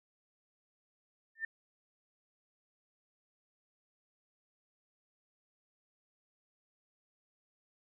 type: tone with exponential growth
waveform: sine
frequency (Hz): 1796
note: A6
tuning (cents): +35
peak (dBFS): -30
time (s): 1.35-1.45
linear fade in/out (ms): 5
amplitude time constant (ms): 20
effects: none